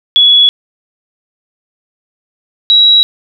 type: tone pair in turn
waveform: sine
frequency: 3382 / 3877 Hz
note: G#7 / B7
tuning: +31 / -33 cents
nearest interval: major second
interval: 236 cents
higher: second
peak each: -3 dBFS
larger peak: neither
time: 0.16-0.49 / 2.7-3.03 s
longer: neither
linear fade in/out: 0 ms
effects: none